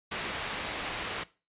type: low-pass noise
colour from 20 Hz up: white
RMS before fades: -36 dBFS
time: 0.11-1.24 s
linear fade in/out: 10 ms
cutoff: 3100 Hz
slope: 12 dB/octave
effects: noise-tail reverb RT60 0.3 s tail -18 dB re dry + resampled to 8000 Hz